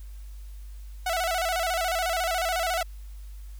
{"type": "tone with vibrato", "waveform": "sawtooth", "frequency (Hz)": 700, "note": "F5", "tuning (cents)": 4, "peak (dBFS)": -21, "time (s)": [1.06, 2.83], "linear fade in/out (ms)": 5, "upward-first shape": "square", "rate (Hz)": 14, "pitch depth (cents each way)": 94, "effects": ["added 50 Hz sine -38 dBFS peak until 3.59 s", "white hiss -59 dBFS RMS until 3.59 s"]}